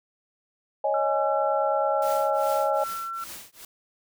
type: chord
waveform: sine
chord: C# suspended second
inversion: none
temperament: just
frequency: 554.4 / 623.7 / 831.5 Hz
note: C#5 / D#5 / G#5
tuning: 0 / +4 / +2 cents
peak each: -26 dBFS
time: 0.84-2.84 s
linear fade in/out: 5 ms
type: tone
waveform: sine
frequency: 1350 Hz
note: E6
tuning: 41 cents sharp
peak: -30 dBFS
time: 0.94-3.24 s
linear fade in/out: 2 ms
type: noise with tremolo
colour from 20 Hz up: white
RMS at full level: -38 dBFS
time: 2.02-3.65 s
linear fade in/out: 2 ms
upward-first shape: triangle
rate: 2.5 Hz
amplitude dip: 100%
effects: none